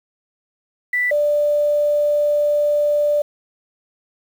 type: tone pair in turn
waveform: sine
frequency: 1975.5 / 588.9 Hz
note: B6 / D5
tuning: 0 / +5 cents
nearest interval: octave + major sixth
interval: 2095 cents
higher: first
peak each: -16 / -14 dBFS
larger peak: second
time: 0.93-1.11 / 1.11-3.22 s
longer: second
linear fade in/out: 5 ms
effects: 7-bit

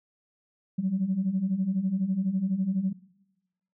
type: beating tone pair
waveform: sine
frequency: 181.9 / 193.9 Hz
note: F#3 / G3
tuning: -29 / -19 cents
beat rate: 12 Hz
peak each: -28 / -26 dBFS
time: 0.78-2.93 s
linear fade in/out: 10 ms
effects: noise-tail reverb RT60 1.0 s tail -20 dB re dry + tanh soft clip ceiling -17 dBFS

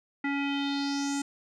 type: tone with low-pass filter sweep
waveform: square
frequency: 280.8 Hz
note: C#4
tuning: 22 cents sharp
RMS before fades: -30 dBFS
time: 0.24-1.22 s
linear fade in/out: 5 ms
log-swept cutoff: 2000 to 7900 Hz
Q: 4.3
effects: none

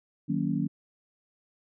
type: chord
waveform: sine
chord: D# minor seventh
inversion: none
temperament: just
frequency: 155.56 / 186.68 / 233.3 / 280 Hz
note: D#3 / F#3 / A#3 / C#4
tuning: 0 / +16 / +2 / +18 cents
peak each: -31 dBFS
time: 0.28-0.68 s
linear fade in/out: 20 ms
effects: none

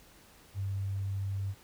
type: tone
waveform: sine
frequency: 98 Hz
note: G2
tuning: in tune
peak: -31 dBFS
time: 0.54-1.55 s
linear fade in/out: 50 ms
effects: pink hiss -58 dBFS RMS until 1.63 s

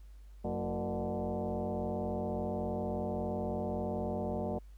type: tone with frequency modulation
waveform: sine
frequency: 184.4 Hz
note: F#3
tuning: 6 cents flat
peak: -32 dBFS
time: 0.44-4.59 s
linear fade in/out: 10 ms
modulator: 138 Hz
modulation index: 4.1
effects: added 50 Hz sine -49 dBFS peak until 4.77 s + pink hiss -71 dBFS RMS until 4.77 s

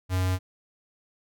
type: tone with notch filter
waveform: square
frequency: 92.5 Hz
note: F#2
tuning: in tune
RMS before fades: -25 dBFS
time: 0.09-0.39 s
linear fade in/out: 50 ms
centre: 370 Hz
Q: 1.6
effects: none

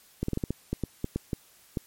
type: clicks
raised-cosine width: 3 ms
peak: -15 dBFS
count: 12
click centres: 0.23 / 0.284 / 0.333 / 0.374 / 0.438 / 0.506 / 0.73 / 0.837 / 1.044 / 1.16 / 1.332 / 1.772 s
effects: white hiss -58 dBFS RMS until 1.86 s + MP3 64 kbps

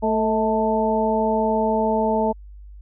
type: harmonic tone with a mistuned harmonic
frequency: 220.8 Hz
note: A3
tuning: 6 cents sharp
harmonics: 1 / 2 / 3 / 4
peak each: -23 / -23 / -23 / -23 dBFS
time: 0.02-2.33 s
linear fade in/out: 20 ms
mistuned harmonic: 3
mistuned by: -46 cents
effects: added 50 Hz sine -38 dBFS peak until 2.81 s

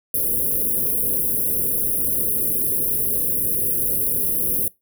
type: band-stop noise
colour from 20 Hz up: white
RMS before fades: -21 dBFS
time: 0.14-4.68 s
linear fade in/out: 2 ms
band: 540 to 9900 Hz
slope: 96 dB/octave
effects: noise-tail reverb RT60 0.2 s tail -21 dB re dry

